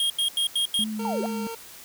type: tone bursts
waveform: square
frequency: 3248 Hz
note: G#7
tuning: 39 cents flat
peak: -22 dBFS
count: 5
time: 0-0.84 s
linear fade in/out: 2 ms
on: 100 ms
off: 85 ms
type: tone with vibrato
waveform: sine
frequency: 213.4 Hz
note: G#3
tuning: 47 cents sharp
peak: -28 dBFS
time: 0.79-1.47 s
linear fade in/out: 0 ms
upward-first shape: triangle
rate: 2.7 Hz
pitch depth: 39 cents each way
type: tone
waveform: 25% pulse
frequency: 457.8 Hz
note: A#4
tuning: 31 cents flat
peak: -29 dBFS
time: 0.99-1.55 s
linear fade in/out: 5 ms
type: linear two-way sweep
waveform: sine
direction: down then up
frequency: 932.3 to 364.2 to 778 Hz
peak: -27 dBFS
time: 1.05-1.26 s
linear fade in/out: 0 ms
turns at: 1.21 s
effects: white hiss -45 dBFS RMS until 1.84 s